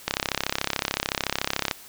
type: click train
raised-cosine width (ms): 0.2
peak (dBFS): -5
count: 56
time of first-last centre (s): 0.08-1.712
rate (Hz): 33.7
effects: white hiss -46 dBFS RMS until 1.88 s